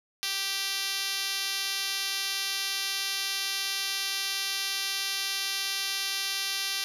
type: tone with band-pass filter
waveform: 5% pulse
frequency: 391.5 Hz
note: G4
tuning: 2 cents flat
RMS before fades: -31 dBFS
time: 0.23-6.84 s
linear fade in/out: 0 ms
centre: 6200 Hz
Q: 0.85
effects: none